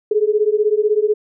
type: beating tone pair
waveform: sine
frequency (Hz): 415.3 / 431.3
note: G#4 / A4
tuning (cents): 0 / -35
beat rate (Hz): 16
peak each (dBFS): -16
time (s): 0.11-1.14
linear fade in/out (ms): 5
effects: none